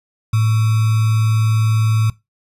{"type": "tone with sample-and-hold", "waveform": "sine", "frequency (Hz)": 110, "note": "A2", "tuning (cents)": 0, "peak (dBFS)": -12, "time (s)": [0.33, 2.1], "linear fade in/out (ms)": 5, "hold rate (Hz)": 1225, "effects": ["noise-tail reverb RT60 0.2 s tail -19 dB re dry", "resampled to 32000 Hz"]}